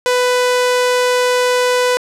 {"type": "tone", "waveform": "sawtooth", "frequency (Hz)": 497.2, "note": "B4", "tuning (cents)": 12, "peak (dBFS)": -8, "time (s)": [0.06, 1.97], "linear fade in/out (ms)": 0, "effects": ["low-pass 10000 Hz 12 dB/octave", "8-bit"]}